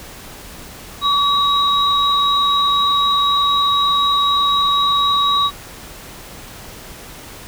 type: tone pair together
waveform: sine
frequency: 1137 / 3824 Hz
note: C#6 / A#7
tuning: +44 / +43 cents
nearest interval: octave + major sixth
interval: 2099 cents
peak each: -15 / -16 dBFS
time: 1.01-5.51 s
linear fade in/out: 50 ms
effects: pink hiss -36 dBFS RMS until 7.47 s